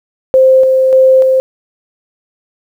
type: tone with tremolo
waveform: sine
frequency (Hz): 523.3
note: C5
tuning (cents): 0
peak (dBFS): -3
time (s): 0.34-1.4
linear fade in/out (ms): 0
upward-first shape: square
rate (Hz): 1.7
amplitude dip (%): 30
effects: 7-bit